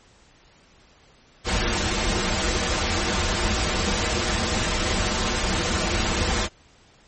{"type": "noise with comb filter", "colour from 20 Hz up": "pink", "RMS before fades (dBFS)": -23, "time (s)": [1.44, 6.49], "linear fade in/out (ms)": 50, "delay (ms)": 7.2, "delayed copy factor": -0.95, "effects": ["pink hiss -55 dBFS RMS until 7.07 s", "MP3 32 kbps"]}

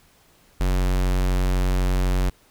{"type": "tone", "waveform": "square", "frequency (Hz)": 46, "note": "F#1", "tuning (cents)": -9, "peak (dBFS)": -19, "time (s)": [0.6, 2.3], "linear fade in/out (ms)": 10, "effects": ["pink hiss -57 dBFS RMS until 2.5 s"]}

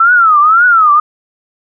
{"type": "tone with vibrato", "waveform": "sine", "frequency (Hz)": 1312, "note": "E6", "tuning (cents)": -9, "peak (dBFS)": -4, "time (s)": [0, 1], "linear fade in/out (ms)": 5, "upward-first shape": "triangle", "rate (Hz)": 1.9, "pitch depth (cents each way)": 220, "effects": []}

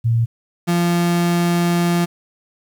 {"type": "tone pair in turn", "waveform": ["sine", "35% pulse"], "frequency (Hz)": [115.6, 172.78], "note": ["A#2", "F3"], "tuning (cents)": [-14, -18], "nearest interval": "perfect fifth", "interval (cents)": 696, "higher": "second", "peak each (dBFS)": -13, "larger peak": "neither", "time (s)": [[0.04, 0.26], [0.67, 2.06]], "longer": "second", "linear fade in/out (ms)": 20, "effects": ["9-bit"]}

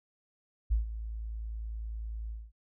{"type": "tone with ADSR envelope", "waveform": "sine", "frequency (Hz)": 55, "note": "A1", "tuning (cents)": 0, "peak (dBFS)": -22, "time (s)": [0.7, 2.52], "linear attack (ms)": 20, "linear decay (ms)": 130, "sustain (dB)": -13, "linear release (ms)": 220, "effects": []}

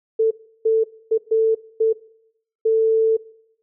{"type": "tone bursts at uneven times", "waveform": "sine", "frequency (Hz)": 444.8, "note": "A4", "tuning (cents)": 19, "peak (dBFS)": -13, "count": 6, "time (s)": [[0.19, 0.31], [0.65, 0.84], [1.11, 1.18], [1.31, 1.55], [1.8, 1.93], [2.65, 3.17]], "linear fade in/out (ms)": 10, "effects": ["noise-tail reverb RT60 0.7 s tail -20 dB re dry"]}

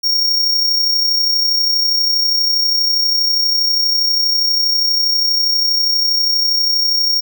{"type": "tone with amplitude modulation", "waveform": "square", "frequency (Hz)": 5550, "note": "F8", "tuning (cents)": -12, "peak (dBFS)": -11, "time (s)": [0.03, 7.21], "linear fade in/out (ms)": 20, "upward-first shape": "sine", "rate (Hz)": 32.4, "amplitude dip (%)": 40, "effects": []}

